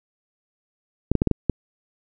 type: clicks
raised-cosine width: 3 ms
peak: -5 dBFS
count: 6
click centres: 1.116 / 1.153 / 1.219 / 1.273 / 1.313 / 1.497 s
effects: none